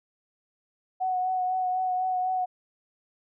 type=tone with vibrato; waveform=sine; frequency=740 Hz; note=F#5; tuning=in tune; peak=-24 dBFS; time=1-2.46 s; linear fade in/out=20 ms; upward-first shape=triangle; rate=4 Hz; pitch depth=25 cents each way; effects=none